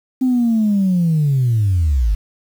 sine linear sweep, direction down, 261.6 to 46.76 Hz, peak -11 dBFS, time 0.21-2.15 s, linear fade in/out 10 ms, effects tanh soft clip ceiling -9 dBFS + 7-bit

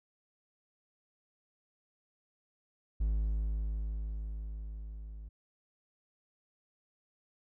triangle tone with level ramp, 53 Hz, G#1, 36 cents sharp, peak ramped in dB -25 to -41 dBFS, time 3-5.29 s, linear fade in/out 10 ms, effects none

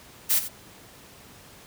blue noise with echo, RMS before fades -21 dBFS, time 0.29-0.4 s, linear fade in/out 20 ms, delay 88 ms, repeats 1, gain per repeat -12 dB, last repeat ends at 0.488 s, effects pink hiss -49 dBFS RMS until 1.66 s + high-pass 60 Hz 12 dB/octave

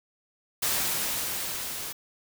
white noise with level ramp, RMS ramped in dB -26 to -36 dBFS, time 0.62-1.93 s, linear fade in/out 10 ms, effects none

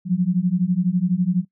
sine beating tone pair, 173.8 / 185.8 Hz, F3 / F#3, -8 / +7 cents, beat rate 12 Hz, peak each -20 / -19 dBFS, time 0.05-1.45 s, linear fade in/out 50 ms, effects noise-tail reverb RT60 0.1 s tail -18 dB re dry

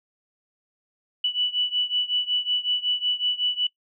sine beating tone pair, 2960 / 2965.4 Hz, F#7 / F#7, 0 / +3 cents, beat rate 5.4 Hz, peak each -24 / -26 dBFS, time 1.24-3.67 s, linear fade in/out 5 ms, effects noise-tail reverb RT60 0.1 s tail -21 dB re dry

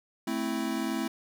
square chord, A minor, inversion none, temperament equal, 220 / 261.6 / 329.6 Hz, A3 / C4 / E4, 0 / 0 / 0 cents, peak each -34 dBFS, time 0.27-1.08 s, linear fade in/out 5 ms, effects none

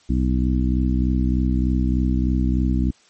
harmonic tone, 63.3 Hz, B1, 43 cents sharp, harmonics 1 / 2 / 3 / 4 / 5, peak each -19 / -26 / -24 / -24 / -28 dBFS, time 0.09-2.91 s, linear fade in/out 10 ms, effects white hiss -55 dBFS RMS until 3.09 s + MP3 32 kbps

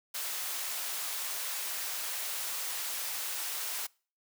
white high-pass noise, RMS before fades -36 dBFS, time 0.14-3.87 s, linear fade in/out 10 ms, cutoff 640 Hz, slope 12 dB/octave, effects noise-tail reverb RT60 0.4 s tail -25 dB re dry

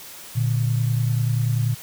sine tone pair together, 116.54 / 146.83 Hz, A#2 / D3, 0 / 0 cents, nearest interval major third, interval 400 cents, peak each -19 / -25 dBFS, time 0.35-1.75 s, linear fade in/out 20 ms, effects white hiss -40 dBFS RMS until 1.82 s

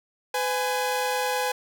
sawtooth tone pair together, 504.2 / 830.6 Hz, B4 / G#5, +36 / 0 cents, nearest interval major sixth, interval 864 cents, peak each -23 dBFS, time 0.34-1.52 s, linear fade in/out 5 ms, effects none

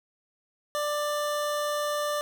25% pulse tone, 591 Hz, D5, 11 cents sharp, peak -23 dBFS, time 0.75-2.21 s, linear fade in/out 0 ms, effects none

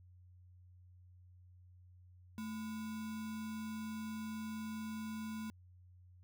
sine tone with sample-and-hold, 218.9 Hz, A3, 9 cents flat, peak -40 dBFS, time 2.38-5.5 s, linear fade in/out 0 ms, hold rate 1225 Hz, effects added 90 Hz sine -58 dBFS peak until 6.23 s

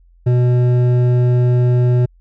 sine tone with hard clipping, 123.47 Hz, B2, in tune, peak -12 dBFS, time 0.26-2.06 s, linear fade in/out 10 ms, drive 9 dB, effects added 43 Hz sine -46 dBFS peak until 2.2 s

